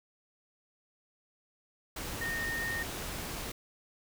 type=tone in noise; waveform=sine; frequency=1841 Hz; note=A#6; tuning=22 cents flat; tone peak=-33 dBFS; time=2.21-2.83 s; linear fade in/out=5 ms; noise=pink; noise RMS=-39 dBFS; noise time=1.96-3.52 s; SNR=+3 dB; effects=none